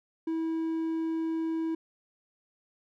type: tone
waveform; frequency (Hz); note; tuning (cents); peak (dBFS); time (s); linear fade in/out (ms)
triangle; 324.6; E4; -27; -26; 0.27-1.75; 5
effects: none